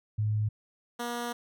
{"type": "tone pair in turn", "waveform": ["sine", "10% pulse"], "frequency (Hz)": [106.7, 239.1], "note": ["G#2", "A#3"], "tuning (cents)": [47, 44], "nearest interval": "octave + major second", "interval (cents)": 1397, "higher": "second", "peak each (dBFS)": [-25, -24], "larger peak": "second", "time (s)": [[0.18, 0.49], [0.99, 1.33]], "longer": "second", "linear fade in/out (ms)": 10, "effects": []}